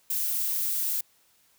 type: noise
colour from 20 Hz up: violet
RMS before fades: -28 dBFS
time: 0.1-1.01 s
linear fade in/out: 5 ms
effects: white hiss -64 dBFS RMS until 1.58 s